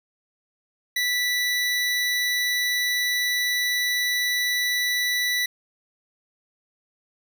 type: tone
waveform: 25% pulse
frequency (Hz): 1968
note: B6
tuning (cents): -7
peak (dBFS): -18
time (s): 0.96-5.46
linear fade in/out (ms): 5
effects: none